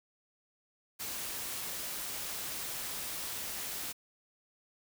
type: noise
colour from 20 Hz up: white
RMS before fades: -39 dBFS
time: 0.99-3.93 s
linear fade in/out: 20 ms
effects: none